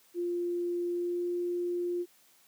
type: tone with pitch glide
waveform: sine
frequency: 349.2 to 351.4 Hz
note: F4 to F4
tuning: 0 to +11 cents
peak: -29 dBFS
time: 0.14-2.06 s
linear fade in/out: 50 ms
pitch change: +11 cents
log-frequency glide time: 0.89-1.27 s
effects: white hiss -63 dBFS RMS until 2.47 s + high-pass 150 Hz 12 dB/octave